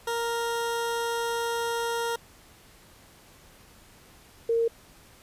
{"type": "tone pair in turn", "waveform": ["20% pulse", "sine"], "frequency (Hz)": [466.2, 460.6], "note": ["A#4", "A#4"], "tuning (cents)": [0, -21], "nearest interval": "unison", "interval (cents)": 21, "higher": "first", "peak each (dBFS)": [-22, -21], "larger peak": "second", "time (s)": [[0.07, 2.16], [4.49, 4.68]], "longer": "first", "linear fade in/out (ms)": 5, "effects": ["pink hiss -54 dBFS RMS until 5.22 s", "resampled to 32000 Hz"]}